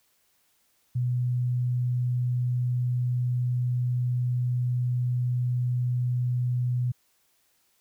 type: tone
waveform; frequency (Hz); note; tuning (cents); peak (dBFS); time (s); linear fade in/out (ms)
sine; 123.7; B2; +3; -23; 0.95-6.92; 10
effects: white hiss -68 dBFS RMS until 7.8 s